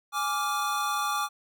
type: chord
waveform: square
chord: D diminished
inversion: second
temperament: equal with one note detuned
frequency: 830.6 / 1169.2 / 1396.9 Hz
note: Ab5 / D6 / F6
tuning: 0 / -8 / 0 cents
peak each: -33 / -29 / -35 dBFS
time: 0.12-1.29 s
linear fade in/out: 50 ms
effects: none